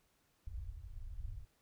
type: low-pass noise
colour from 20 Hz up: pink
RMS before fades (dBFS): -45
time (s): 0.47-1.45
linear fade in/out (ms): 5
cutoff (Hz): 100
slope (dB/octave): 48
effects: pink hiss -75 dBFS RMS until 1.61 s